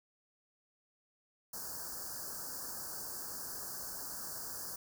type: band-stop noise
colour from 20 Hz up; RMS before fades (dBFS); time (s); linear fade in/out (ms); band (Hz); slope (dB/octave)
white; -43; 1.53-4.76; 5; 1700 to 4500; 96
effects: none